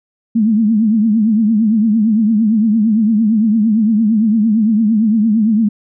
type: tone with vibrato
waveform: sine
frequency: 218 Hz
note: A3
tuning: 16 cents flat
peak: -9 dBFS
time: 0.35-5.69 s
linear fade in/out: 10 ms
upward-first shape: triangle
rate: 8.8 Hz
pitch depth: 130 cents each way
effects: none